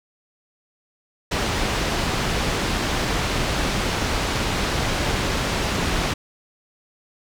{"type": "low-pass noise", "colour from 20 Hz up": "pink", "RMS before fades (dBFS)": -23, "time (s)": [1.31, 6.14], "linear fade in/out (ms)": 10, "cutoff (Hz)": 5600, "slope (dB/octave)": 12, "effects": []}